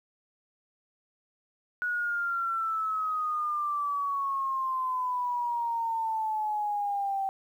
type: exponential sweep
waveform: sine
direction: down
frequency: 1467 to 774 Hz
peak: -27 dBFS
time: 1.82-7.29 s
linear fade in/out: 0 ms
effects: 10-bit